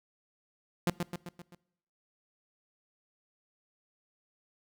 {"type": "tone with echo", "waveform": "sawtooth", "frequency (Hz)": 174.61, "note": "F3", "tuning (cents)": 0, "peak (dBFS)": -21, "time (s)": [0.87, 0.9], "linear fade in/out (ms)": 2, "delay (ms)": 130, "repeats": 5, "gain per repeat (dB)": -5, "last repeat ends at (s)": 1.55, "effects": ["noise-tail reverb RT60 0.8 s tail -22 dB re dry"]}